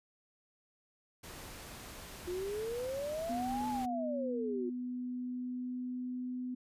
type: noise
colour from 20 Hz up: pink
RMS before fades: -48 dBFS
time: 1.23-3.86 s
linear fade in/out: 10 ms
type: exponential two-way sweep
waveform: sine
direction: up then down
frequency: 349.2 to 872 to 349.2 Hz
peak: -35 dBFS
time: 2.27-4.7 s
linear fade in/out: 10 ms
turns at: 3.68 s
type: tone with pitch glide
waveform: sine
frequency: 247.5 to 251 Hz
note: B3 to B3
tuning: +4 to +28 cents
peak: -36 dBFS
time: 3.29-6.55 s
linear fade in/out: 10 ms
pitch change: +24 cents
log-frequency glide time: 4.23-6.31 s
effects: resampled to 32000 Hz